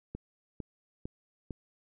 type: click train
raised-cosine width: 3 ms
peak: -25 dBFS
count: 4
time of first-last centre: 0.15-1.507 s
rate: 2.21 Hz
effects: none